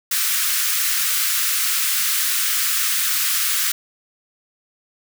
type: high-pass noise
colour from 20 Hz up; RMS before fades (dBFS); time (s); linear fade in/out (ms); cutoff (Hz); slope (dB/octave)
white; -20; 0.11-3.72; 5; 1200; 48
effects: none